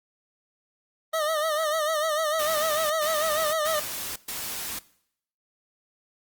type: tone with vibrato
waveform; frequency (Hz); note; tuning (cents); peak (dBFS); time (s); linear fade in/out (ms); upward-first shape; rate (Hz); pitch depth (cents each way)
25% pulse; 622.3; D#5; 0; -20; 1.13-3.8; 10; sine; 6.7; 77
type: noise bursts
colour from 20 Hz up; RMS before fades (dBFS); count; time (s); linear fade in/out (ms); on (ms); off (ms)
white; -33; 4; 2.39-4.79; 5; 510; 120
effects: noise-tail reverb RT60 0.7 s tail -20 dB re dry + Opus 32 kbps